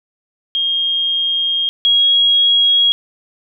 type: tone pair in turn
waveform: sine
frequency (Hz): 3235 / 3299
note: G#7 / G#7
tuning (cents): -46 / -12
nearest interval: unison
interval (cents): 34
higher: second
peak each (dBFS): -14 / -9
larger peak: second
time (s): 0.55-1.69 / 1.85-2.92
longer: first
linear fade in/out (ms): 0
effects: none